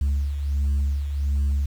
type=beating tone pair; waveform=sine; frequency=69.3 / 70.7 Hz; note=C#2 / C#2; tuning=0 / +35 cents; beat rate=1.4 Hz; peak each=-26 / -19 dBFS; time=0.01-1.66 s; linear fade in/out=5 ms; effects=tanh soft clip ceiling -18 dBFS + 8-bit